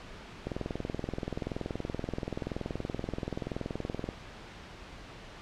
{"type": "click train", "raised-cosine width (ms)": 2, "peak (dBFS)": -20, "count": 77, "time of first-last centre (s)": [0.47, 4.089], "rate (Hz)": 21, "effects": ["pink hiss -47 dBFS RMS until 5.41 s", "low-pass 4000 Hz 12 dB/octave"]}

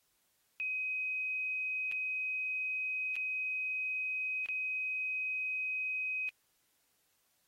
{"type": "tone with dropouts", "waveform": "sine", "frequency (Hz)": 2522, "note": "D#7", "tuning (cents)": 23, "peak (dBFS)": -33, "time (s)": [0.6, 6.29], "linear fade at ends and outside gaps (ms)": 0, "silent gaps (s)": [[1.915, 1.922], [3.156, 3.164], [4.46, 4.487]], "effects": ["white hiss -75 dBFS RMS until 7.47 s", "AAC 48 kbps"]}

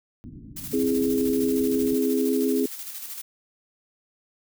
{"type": "low-pass noise", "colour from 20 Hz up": "white", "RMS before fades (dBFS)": -42, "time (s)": [0.24, 1.95], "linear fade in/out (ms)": 0, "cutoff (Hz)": 300, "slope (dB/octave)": 48}
{"type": "noise with tremolo", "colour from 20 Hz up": "blue", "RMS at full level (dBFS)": -35, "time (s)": [0.56, 3.22], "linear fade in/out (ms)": 10, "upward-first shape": "square", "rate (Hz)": 13, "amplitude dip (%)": 40}
{"type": "chord", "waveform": "sine", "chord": "C augmented", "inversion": "none", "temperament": "equal", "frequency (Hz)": [261.6, 329.6, 415.3], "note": ["C4", "E4", "G#4"], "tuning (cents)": [0, 0, 0], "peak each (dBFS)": [-23, -28, -24], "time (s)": [0.73, 2.66], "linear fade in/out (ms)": 5}
{"effects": []}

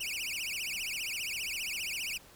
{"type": "tone with vibrato", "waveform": "sawtooth", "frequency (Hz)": 2574, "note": "E7", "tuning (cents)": -42, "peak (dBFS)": -31, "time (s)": [0, 2.18], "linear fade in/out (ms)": 10, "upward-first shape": "triangle", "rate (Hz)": 15, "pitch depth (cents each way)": 300, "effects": ["pink hiss -56 dBFS RMS until 2.35 s"]}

